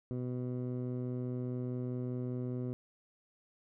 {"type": "tone with low-pass filter", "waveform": "15% pulse", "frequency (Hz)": 124.9, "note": "B2", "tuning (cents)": 20, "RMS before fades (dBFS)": -37, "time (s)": [0.11, 2.73], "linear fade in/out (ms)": 0, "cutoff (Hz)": 400, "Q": 0.61, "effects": []}